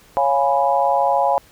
sine chord, C# dominant seventh, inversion none, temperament equal, 554.4 / 698.5 / 830.6 / 987.8 Hz, C#5 / E#5 / G#5 / B5, 0 / 0 / 0 / 0 cents, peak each -20 / -20 / -18 / -22 dBFS, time 0.17-1.38 s, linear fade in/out 0 ms, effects pink hiss -50 dBFS RMS until 1.51 s

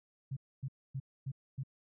sine tone bursts, 134.2 Hz, C3, 44 cents sharp, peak -35 dBFS, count 5, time 0.31-1.635 s, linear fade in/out 10 ms, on 57 ms, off 260 ms, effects none

